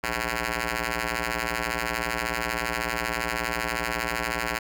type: ring-modulated tone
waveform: 5% pulse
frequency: 116.54 Hz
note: A#2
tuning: in tune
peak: -12 dBFS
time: 0.03-4.59 s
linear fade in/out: 10 ms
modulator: 1230 Hz
effects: none